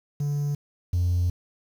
triangle tone pair in turn, 144.6 / 88.3 Hz, D3 / F2, -27 / +20 cents, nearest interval major sixth, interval 853 cents, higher first, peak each -21 / -17 dBFS, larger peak second, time 0.2-0.55 / 0.93-1.3 s, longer second, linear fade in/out 5 ms, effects tanh soft clip ceiling -16 dBFS + 8-bit

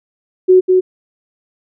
sine tone with echo, 370 Hz, F#4, in tune, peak -4 dBFS, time 0.48-0.61 s, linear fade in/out 20 ms, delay 200 ms, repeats 1, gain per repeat -3 dB, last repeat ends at 0.81 s, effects none

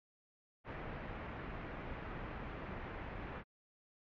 pink low-pass noise, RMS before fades -45 dBFS, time 0.64-3.44 s, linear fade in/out 50 ms, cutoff 2300 Hz, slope 24 dB/octave, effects MP3 48 kbps

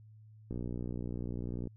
click train, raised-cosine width 3 ms, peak -26 dBFS, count 71, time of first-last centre 0.51-1.673 s, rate 60.2 Hz, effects added 108 Hz sine -53 dBFS peak until 1.76 s

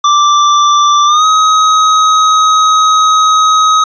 square tone with pitch glide, 1174.7 to 1266.3 Hz, D6 to D#6, 0 to +30 cents, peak -6 dBFS, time 0.04-3.84 s, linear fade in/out 5 ms, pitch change +130 cents, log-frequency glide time 1.06-1.25 s, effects resampled to 16000 Hz

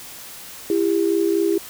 sine tone pair together, 335.8 / 400 Hz, E4 / G4, +32 / +35 cents, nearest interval minor third, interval 303 cents, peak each -19 dBFS, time 0.7-1.58 s, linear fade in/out 2 ms, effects white hiss -38 dBFS RMS until 1.69 s

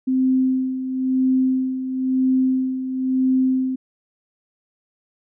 sine tone with tremolo, 259.8 Hz, C4, 12 cents flat, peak -14 dBFS, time 0.07-3.76 s, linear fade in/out 10 ms, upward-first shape sine, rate 0.99 Hz, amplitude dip 65%, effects none

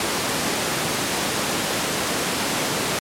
pink high-pass noise, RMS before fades -23 dBFS, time 0-2.99 s, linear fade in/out 2 ms, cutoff 180 Hz, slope 12 dB/octave, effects low-pass 11000 Hz 12 dB/octave + MP3 96 kbps

